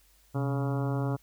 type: harmonic tone with a mistuned harmonic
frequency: 139.7 Hz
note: C#3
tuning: 14 cents sharp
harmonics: 1 / 2 / 3 / 4 / 5 / 6 / 7 / 8 / 9 / 10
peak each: -28 / -34 / -38 / -40 / -42 / -44 / -45 / -46 / -47 / -48 dBFS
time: 0.34-1.17 s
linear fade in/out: 20 ms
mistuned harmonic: 1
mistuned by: -110 cents
effects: added 50 Hz sine -63 dBFS peak until 1.22 s + white hiss -64 dBFS RMS until 1.22 s